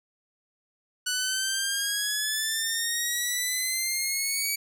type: exponential sweep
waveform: 10% pulse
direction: up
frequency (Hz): 1479 to 2282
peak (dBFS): -17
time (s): 1.06-4.56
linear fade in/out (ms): 10
effects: none